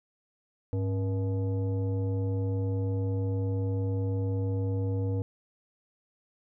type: tone with frequency modulation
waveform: sine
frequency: 101.2 Hz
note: G#2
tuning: 44 cents flat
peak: -26 dBFS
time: 0.73-5.22 s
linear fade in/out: 0 ms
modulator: 376 Hz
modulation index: 0.65
effects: none